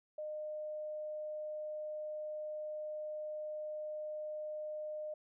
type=tone; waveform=sine; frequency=610 Hz; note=D#5; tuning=34 cents flat; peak=-39 dBFS; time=0.18-5.14 s; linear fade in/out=5 ms; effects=none